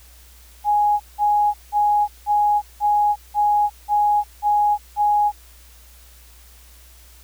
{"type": "tone bursts", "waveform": "sine", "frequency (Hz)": 830.6, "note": "G#5", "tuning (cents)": 0, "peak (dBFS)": -14, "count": 9, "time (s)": [0.64, 5.32], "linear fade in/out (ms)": 50, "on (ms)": 360, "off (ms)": 180, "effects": ["added 60 Hz sine -46 dBFS peak until 7.23 s", "white hiss -50 dBFS RMS until 7.23 s"]}